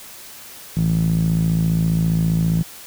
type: tone with band-pass filter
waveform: sawtooth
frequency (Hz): 54.9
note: A1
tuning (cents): -3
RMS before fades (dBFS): -18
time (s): 0.76-2.63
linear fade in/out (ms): 10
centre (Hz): 160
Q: 5.8
effects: white hiss -39 dBFS RMS until 2.86 s